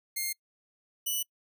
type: tone pair in turn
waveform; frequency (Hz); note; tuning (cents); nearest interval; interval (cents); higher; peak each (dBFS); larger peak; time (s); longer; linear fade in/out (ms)
5% pulse; 2124 / 2966; C7 / F#7; +25 / +4; tritone; 579; second; -20; neither; 0.16-0.33 / 1.06-1.23; neither; 10
effects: noise-tail reverb RT60 0.1 s tail -26 dB re dry